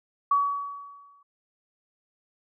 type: tone with exponential decay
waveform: sine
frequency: 1133 Hz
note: C#6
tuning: 37 cents sharp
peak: -17 dBFS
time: 0.31-1.23 s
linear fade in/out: 5 ms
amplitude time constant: 200 ms
effects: none